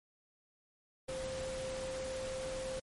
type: tone in noise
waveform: sine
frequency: 523.3 Hz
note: C5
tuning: in tune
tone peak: -38 dBFS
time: 1.08-2.8 s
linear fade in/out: 10 ms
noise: pink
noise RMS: -45 dBFS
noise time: 1.08-2.8 s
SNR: +4 dB
effects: MP3 48 kbps